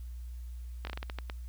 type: slowing click train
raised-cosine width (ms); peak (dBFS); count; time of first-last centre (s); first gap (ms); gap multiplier
0.3; -22; 9; 0.85-1.299; 21; 1.27
effects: added 60 Hz sine -39 dBFS peak until 1.48 s + white hiss -65 dBFS RMS until 1.48 s